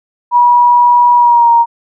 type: tone with pitch glide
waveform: sine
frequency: 967 to 935.1 Hz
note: B5 to A#5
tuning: -37 to +5 cents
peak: -4 dBFS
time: 0.31-1.66 s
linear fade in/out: 50 ms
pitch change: -58 cents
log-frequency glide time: 1.16-1.51 s
effects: none